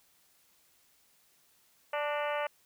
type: harmonic tone with a mistuned harmonic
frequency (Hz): 293.7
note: D4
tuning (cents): 0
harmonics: 2 / 3 / 4 / 5 / 6 / 7 / 8 / 9 / 10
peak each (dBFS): -33 / -37 / -39 / -41 / -43 / -44 / -45 / -46 / -47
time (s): 1.93-2.47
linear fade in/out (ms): 5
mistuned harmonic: 6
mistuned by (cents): +48
effects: white hiss -67 dBFS RMS until 2.65 s